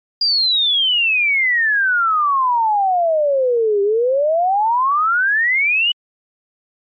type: exponential two-way sweep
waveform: sine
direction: down then up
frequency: 4860 to 394.3 to 2981 Hz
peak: -13 dBFS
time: 0.21-5.92 s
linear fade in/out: 5 ms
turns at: 3.82 s
effects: Opus 48 kbps